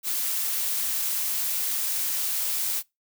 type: noise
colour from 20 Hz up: blue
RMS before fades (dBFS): -27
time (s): 0.03-2.83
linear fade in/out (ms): 50
effects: noise-tail reverb RT60 0.2 s tail -23 dB re dry